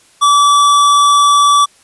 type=tone; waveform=square; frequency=1154 Hz; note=D6; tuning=31 cents flat; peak=-7 dBFS; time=0.21-1.66 s; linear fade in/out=20 ms; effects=white hiss -48 dBFS RMS until 1.83 s + resampled to 24000 Hz